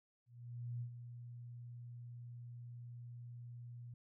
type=tone with ADSR envelope; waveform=sine; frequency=120.2 Hz; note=B2; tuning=46 cents flat; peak=-39 dBFS; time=0.26-3.94 s; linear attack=550 ms; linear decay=88 ms; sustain=-9 dB; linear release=4 ms; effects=none